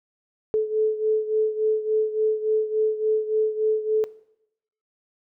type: beating tone pair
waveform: sine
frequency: 432.6 / 436.1 Hz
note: A4 / A4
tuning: -29 / -15 cents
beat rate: 3.5 Hz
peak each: -22 / -25 dBFS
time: 0.54-4.04 s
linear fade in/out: 0 ms
effects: noise-tail reverb RT60 0.8 s tail -19 dB re dry